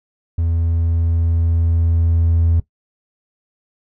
triangle tone with level ramp, 83.4 Hz, E2, 21 cents sharp, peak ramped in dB -13 to -9 dBFS, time 0.38-2.6 s, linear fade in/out 5 ms, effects noise-tail reverb RT60 0.1 s tail -18 dB re dry + tanh soft clip ceiling -5 dBFS

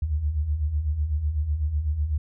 sine beating tone pair, 69.3 / 77.3 Hz, C#2 / D#2, 0 / -11 cents, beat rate 8 Hz, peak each -30 / -23 dBFS, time 0.02-2.18 s, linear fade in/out 5 ms, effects none

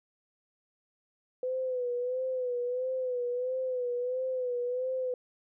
sine tone with vibrato, 502 Hz, B4, 28 cents sharp, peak -29 dBFS, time 1.43-5.14 s, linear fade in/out 2 ms, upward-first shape sine, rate 1.5 Hz, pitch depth 58 cents each way, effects none

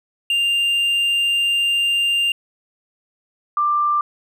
triangle / sine tone pair in turn, 2794 / 1184.6 Hz, F7 / D6, 0 / +15 cents, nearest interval octave + minor third, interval 1485 cents, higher first, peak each -14 / -15 dBFS, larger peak first, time 0.3-2.32 / 3.57-4.01 s, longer first, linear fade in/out 2 ms, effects none

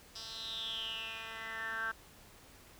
10% pulse tone with band-pass filter sweep, 223.8 Hz, A3, 30 cents sharp, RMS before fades -41 dBFS, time 0.15-1.92 s, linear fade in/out 10 ms, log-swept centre 4800 to 1500 Hz, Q 9.1, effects pink hiss -58 dBFS RMS until 2.79 s

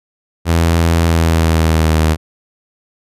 sawtooth tone with pitch glide, 83.4 to 78.9 Hz, E2 to D#2, +21 to +25 cents, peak -6 dBFS, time 0.45-2.17 s, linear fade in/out 50 ms, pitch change -96 cents, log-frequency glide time 1-1.99 s, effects resampled to 32000 Hz

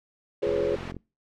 pink high-pass noise, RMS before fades -39 dBFS, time 0.42-0.92 s, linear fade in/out 10 ms, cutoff 210 Hz, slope 12 dB/octave
sine chord, C# dominant seventh, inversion first, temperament just, 346.5 / 415.8 / 498.9 / 554.4 Hz, E#4 / G#4 / B4 / C#5, -14 / +2 / +17 / 0 cents, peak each -32 / -26 / -29 / -29 dBFS, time 0.42-0.76 s, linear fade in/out 10 ms
click train, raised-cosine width 3 ms, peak -25 dBFS, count 23, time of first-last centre 0.47-0.967 s, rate 44.3 Hz
effects noise-tail reverb RT60 0.3 s tail -25 dB re dry + low-pass 3000 Hz 12 dB/octave

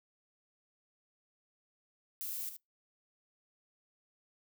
violet noise with echo, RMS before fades -40 dBFS, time 2.21-2.49 s, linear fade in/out 0 ms, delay 75 ms, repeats 1, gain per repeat -8 dB, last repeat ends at 2.565 s, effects noise-tail reverb RT60 0.2 s tail -26 dB re dry

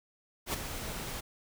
pink noise with ADSR envelope, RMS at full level -30 dBFS, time 0.46-1.21 s, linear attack 79 ms, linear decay 8 ms, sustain -9 dB, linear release 12 ms, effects none

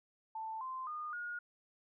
sine tone with pitch steps, 884 / 1039.2 / 1221.6 / 1436.1 Hz, A5 / C6 / D#6 / F6, +8 / -12 / -32 / +48 cents, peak -39 dBFS, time 0.35-1.39 s, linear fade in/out 5 ms, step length 260 ms, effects none

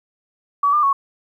sine tone with pitch steps, 1139 / 1199 / 1108 Hz, C#6 / D6 / C#6, +47 / +36 / -1 cents, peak -13 dBFS, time 0.63-0.93 s, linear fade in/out 5 ms, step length 100 ms, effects 9-bit

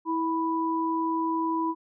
sine tone pair together, 325.5 / 987.8 Hz, E4 / B5, -22 / 0 cents, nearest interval octave + perfect fifth, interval 1922 cents, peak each -27 dBFS, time 0.05-1.75 s, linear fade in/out 50 ms, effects none

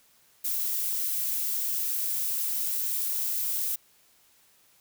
violet noise, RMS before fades -29 dBFS, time 0.44-3.76 s, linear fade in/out 10 ms, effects white hiss -62 dBFS RMS until 4.8 s

